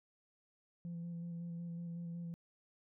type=tone with vibrato; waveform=sine; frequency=170.4 Hz; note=F3; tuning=42 cents flat; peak=-39 dBFS; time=0.85-2.34 s; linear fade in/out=0 ms; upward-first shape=square; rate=5.4 Hz; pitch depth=15 cents each way; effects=tanh soft clip ceiling -39 dBFS